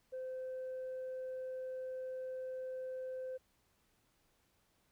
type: tone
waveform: sine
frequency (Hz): 516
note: C5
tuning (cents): -24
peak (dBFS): -38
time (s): 0.12-3.38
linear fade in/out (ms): 20
effects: tanh soft clip ceiling -38 dBFS + pink hiss -75 dBFS RMS until 4.91 s